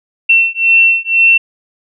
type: beating tone pair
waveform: sine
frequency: 2701 / 2703 Hz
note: E7 / E7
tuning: +42 / +43 cents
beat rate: 2 Hz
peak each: -10 dBFS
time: 0.29-1.38 s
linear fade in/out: 10 ms
effects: none